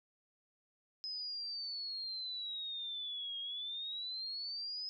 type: exponential two-way sweep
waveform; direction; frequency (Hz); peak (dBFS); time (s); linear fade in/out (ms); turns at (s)
sine; down then up; 5100 to 3248 to 5100; -39; 1.04-4.89; 0; 3.39
effects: none